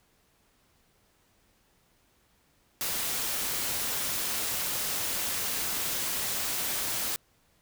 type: noise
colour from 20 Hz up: white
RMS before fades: -31 dBFS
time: 2.81-7.16 s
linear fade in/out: 0 ms
effects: pink hiss -67 dBFS RMS until 7.61 s